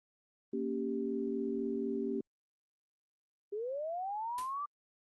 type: chord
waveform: sine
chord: G diminished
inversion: first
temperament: equal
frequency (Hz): 233.1 / 277.2 / 392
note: Bb3 / Db4 / G4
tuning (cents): 0 / 0 / 0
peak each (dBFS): -37 / -38 / -36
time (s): 0.53-2.21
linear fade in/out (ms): 5
type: linear sweep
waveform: sine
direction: up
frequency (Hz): 394.9 to 1187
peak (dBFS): -35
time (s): 3.52-4.66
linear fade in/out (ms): 10
type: noise with exponential decay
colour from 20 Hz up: white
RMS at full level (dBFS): -41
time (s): 4.38-4.57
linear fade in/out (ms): 2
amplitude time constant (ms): 40
effects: Opus 32 kbps